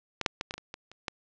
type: clicks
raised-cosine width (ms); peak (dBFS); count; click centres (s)
0.2; -13 / -6 / -14 / -17 / -19 / -25 / -21 / -30 / -14; 9; 0.213 / 0.262 / 0.411 / 0.509 / 0.54 / 0.58 / 0.741 / 0.916 / 1.082
effects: low-pass 6000 Hz 12 dB/octave